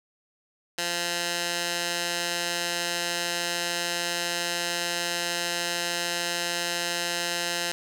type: tone with band-pass filter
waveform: 15% pulse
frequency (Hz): 173.2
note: F3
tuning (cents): -14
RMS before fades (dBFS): -29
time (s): 0.78-7.72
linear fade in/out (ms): 5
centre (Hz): 4900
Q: 0.62
effects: none